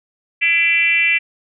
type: tone with frequency modulation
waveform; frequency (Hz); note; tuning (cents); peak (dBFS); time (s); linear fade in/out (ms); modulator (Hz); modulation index
sine; 2349; D7; 0; -12; 0.41-1.19; 20; 339; 1.1
effects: none